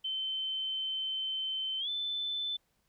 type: tone with pitch glide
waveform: sine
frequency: 3081 to 3519 Hz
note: G7 to A7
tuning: -31 to 0 cents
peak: -32 dBFS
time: 0.04-2.57 s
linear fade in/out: 10 ms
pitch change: +231 cents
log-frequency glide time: 1.79-1.89 s
effects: pink hiss -75 dBFS RMS until 2.88 s